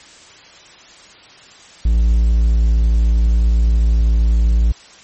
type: tone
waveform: triangle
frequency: 56.2 Hz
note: A1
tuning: 37 cents sharp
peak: -8 dBFS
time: 1.85-4.72 s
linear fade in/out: 5 ms
effects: white hiss -42 dBFS RMS until 5.03 s + MP3 32 kbps